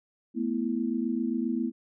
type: chord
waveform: sine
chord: A suspended second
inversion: none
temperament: just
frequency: 220 / 247.5 / 330 Hz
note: A3 / B3 / E4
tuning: 0 / +4 / +2 cents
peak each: -31 / -29 / -32 dBFS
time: 0.34-1.72 s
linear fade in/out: 50 ms
effects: none